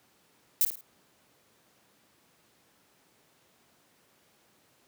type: noise with echo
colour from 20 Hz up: violet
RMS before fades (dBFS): -23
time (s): 0.61-0.65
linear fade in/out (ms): 0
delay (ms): 53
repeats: 3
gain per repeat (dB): -9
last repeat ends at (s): 0.809
effects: pink hiss -65 dBFS RMS until 4.87 s + high-pass 150 Hz 12 dB/octave